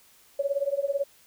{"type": "tone with tremolo", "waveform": "sine", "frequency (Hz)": 560, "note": "C#5", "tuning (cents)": 18, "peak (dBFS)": -20, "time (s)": [0.39, 1.04], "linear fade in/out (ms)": 5, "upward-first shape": "triangle", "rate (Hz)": 18, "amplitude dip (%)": 100, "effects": ["white hiss -58 dBFS RMS until 1.26 s"]}